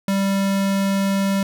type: tone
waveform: square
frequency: 196 Hz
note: G3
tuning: in tune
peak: -18 dBFS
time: 0.08-1.43 s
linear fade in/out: 2 ms
effects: none